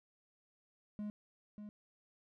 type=tone with echo; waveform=triangle; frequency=209 Hz; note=G#3; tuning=11 cents sharp; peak=-37 dBFS; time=0.99-1.1 s; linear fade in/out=0 ms; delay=590 ms; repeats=1; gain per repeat=-7 dB; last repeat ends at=1.69 s; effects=none